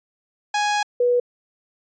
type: tone pair in turn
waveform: sawtooth / sine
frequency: 830.6 / 488.3 Hz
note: G#5 / B4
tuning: 0 / -20 cents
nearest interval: major sixth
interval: 920 cents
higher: first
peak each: -15 dBFS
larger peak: neither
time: 0.54-0.83 / 1-1.2 s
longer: first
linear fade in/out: 5 ms
effects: resampled to 16000 Hz